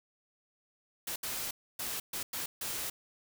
white noise bursts at uneven times, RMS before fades -37 dBFS, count 6, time 1.07-1.16 / 1.23-1.51 / 1.79-2 / 2.13-2.23 / 2.33-2.46 / 2.61-2.9 s, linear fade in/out 5 ms, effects none

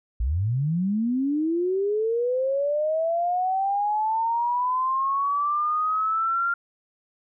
sine linear sweep, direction up, 51.91 to 1396.9 Hz, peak -21 dBFS, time 0.2-6.54 s, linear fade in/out 5 ms, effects none

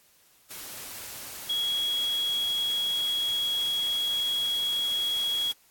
sine tone in noise, 3322 Hz, G#7, in tune, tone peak -25 dBFS, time 1.49-5.52 s, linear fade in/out 10 ms, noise white, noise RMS -40 dBFS, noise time 0.5-5.53 s, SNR +12 dB, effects white hiss -61 dBFS RMS until 5.7 s + AAC 64 kbps

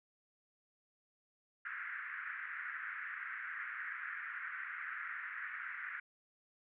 pink band-pass noise, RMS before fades -44 dBFS, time 1.65-6 s, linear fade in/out 5 ms, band 1400 to 2000 Hz, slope 48 dB/octave, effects none

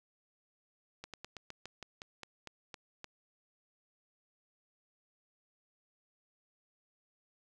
slowing click train, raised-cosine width 0.2 ms, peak -27 dBFS, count 12, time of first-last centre 1.04-3.043 s, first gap 97 ms, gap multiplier 1.12, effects none

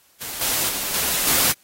white noise with level steps, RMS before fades -31 / -22 / -26 / -22 / -18 dBFS, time 0.2-1.53 s, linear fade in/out 20 ms, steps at 0.41 / 0.69 / 0.94 / 1.27 s, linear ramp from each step 2 ms, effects white hiss -57 dBFS RMS until 1.63 s + AAC 48 kbps

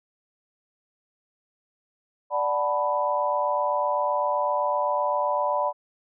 sine chord, B minor seventh, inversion first, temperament equal, 587.3 / 740 / 880 / 987.8 Hz, D5 / F#5 / A5 / B5, 0 / 0 / 0 / 0 cents, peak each -26 / -31 / -30 / -25 dBFS, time 2.3-5.73 s, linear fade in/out 50 ms, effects none

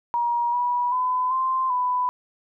sine tone with pitch steps, 951 / 974 / 1008 / 1043 / 996 Hz, A#5 / B5 / B5 / C6 / B5, +34 / -24 / +35 / -6 / +14 cents, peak -20 dBFS, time 0.14-2.09 s, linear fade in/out 0 ms, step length 390 ms, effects none

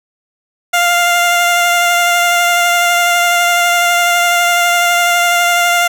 15% pulse tone with vibrato, 698.5 Hz, F5, in tune, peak -3 dBFS, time 0.73-5.88 s, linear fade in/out 10 ms, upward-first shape sine, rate 12 Hz, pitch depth 13 cents each way, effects none

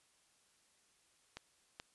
clicks, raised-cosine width 0.2 ms, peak -28 dBFS, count 2, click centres 1.37 / 1.799 s, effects white hiss -72 dBFS RMS until 1.94 s + resampled to 24000 Hz

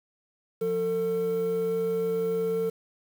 triangle tone pair together, 176.6 / 449.4 Hz, F3 / A4, +20 / +37 cents, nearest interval octave + major third, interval 1617 cents, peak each -31 / -22 dBFS, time 0.61-2.7 s, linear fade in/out 10 ms, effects tanh soft clip ceiling -19 dBFS + 8-bit

